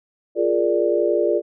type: chord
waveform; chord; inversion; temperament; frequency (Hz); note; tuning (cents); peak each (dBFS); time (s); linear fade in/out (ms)
sine; Bb dominant seventh; second; equal; 349.2 / 415.3 / 466.2 / 587.3; F4 / Ab4 / Bb4 / D5; 0 / 0 / 0 / 0; -21 / -22 / -23 / -21; 0.35-1.42; 50
effects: none